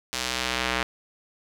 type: tone with band-pass filter sweep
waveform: square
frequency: 62.4 Hz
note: B1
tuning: 19 cents sharp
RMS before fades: -28 dBFS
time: 0.13-0.83 s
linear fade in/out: 0 ms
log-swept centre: 5400 to 2100 Hz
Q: 0.83
effects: none